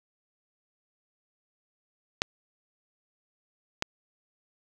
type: clicks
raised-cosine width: 0.2 ms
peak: -6 / -9 dBFS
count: 2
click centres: 2.219 / 3.824 s
effects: 7-bit